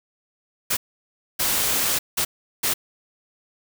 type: noise bursts at uneven times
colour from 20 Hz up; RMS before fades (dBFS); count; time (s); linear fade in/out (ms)
white; -22; 4; 0.7-0.77 / 1.39-1.99 / 2.17-2.25 / 2.63-2.74; 10
effects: none